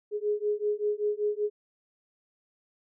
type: beating tone pair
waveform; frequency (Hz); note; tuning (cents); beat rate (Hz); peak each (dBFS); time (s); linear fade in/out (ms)
sine; 415.3 / 420.5; G#4 / G#4; 0 / +22; 5.2; -29; 0.11-1.5; 50
effects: none